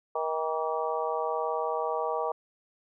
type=harmonic tone with a mistuned harmonic; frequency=158.5 Hz; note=D#3; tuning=32 cents sharp; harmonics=3 / 4 / 5 / 6 / 7; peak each=-32 / -33 / -34 / -35 / -35 dBFS; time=0.15-2.32 s; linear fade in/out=5 ms; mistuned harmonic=7; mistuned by=+60 cents; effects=none